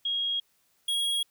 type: tone pair in turn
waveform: sine / square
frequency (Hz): 3278 / 3303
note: G#7 / G#7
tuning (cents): -23 / -10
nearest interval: unison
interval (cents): 13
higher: second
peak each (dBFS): -26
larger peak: neither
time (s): 0.05-0.4 / 0.88-1.23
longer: neither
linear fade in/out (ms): 5
effects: white hiss -69 dBFS RMS until 1.3 s